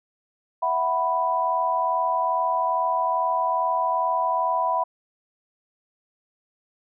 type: chord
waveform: sine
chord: E suspended second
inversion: none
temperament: just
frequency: 659.3 / 741.7 / 988.9 Hz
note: E5 / F#5 / B5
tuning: 0 / +4 / +2 cents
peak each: -27 / -27 / -22 dBFS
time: 0.62-4.84 s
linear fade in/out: 10 ms
effects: none